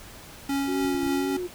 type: tone with tremolo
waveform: square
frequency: 277.2 Hz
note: C#4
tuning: in tune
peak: -24 dBFS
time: 0.49-1.37 s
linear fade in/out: 5 ms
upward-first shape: triangle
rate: 3.5 Hz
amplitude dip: 35%
type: tone with vibrato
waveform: sine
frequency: 360.6 Hz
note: F#4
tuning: 45 cents flat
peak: -28 dBFS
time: 0.67-1.48 s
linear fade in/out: 20 ms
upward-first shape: triangle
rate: 2 Hz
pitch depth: 92 cents each way
type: clicks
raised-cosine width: 5 ms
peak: -28 dBFS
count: 4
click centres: 0.849 / 0.947 / 1.032 / 1.066 s
effects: pink hiss -45 dBFS RMS until 1.54 s